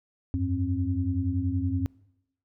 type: tone cluster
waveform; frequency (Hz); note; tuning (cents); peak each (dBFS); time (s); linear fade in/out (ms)
sine; 87.7 / 98.3 / 267.4; F2 / G2 / C4; +8 / +5 / +38; -29; 0.34-1.86; 0
effects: noise-tail reverb RT60 0.9 s tail -25 dB re dry